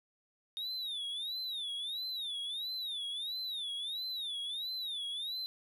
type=tone with vibrato; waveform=triangle; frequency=3674 Hz; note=A#7; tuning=26 cents flat; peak=-35 dBFS; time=0.57-5.46 s; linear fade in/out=0 ms; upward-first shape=sine; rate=1.5 Hz; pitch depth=180 cents each way; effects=none